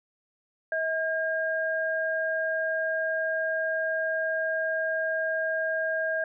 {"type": "tone pair together", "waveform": "sine", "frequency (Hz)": [641, 1615.2], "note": ["E5", "G#6"], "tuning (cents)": [-49, -49], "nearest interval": "octave + major third", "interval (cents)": 1600, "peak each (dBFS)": -28, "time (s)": [0.72, 6.24], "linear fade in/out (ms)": 2, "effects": []}